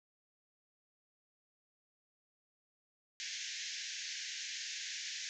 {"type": "band-pass noise", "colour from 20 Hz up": "white", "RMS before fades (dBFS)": -43, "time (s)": [3.2, 5.29], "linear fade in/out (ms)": 0, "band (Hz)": [1600, 6900], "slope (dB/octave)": 96, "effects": []}